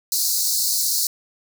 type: high-pass noise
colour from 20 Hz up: pink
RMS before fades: -21 dBFS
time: 0.12-1.07 s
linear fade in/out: 2 ms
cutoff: 4100 Hz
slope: 96 dB/octave
effects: none